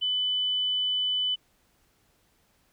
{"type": "tone", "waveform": "sine", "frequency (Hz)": 3000, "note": "F#7", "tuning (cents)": 23, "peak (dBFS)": -24, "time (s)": [0.01, 1.36], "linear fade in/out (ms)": 20, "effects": ["pink hiss -67 dBFS RMS until 2.72 s"]}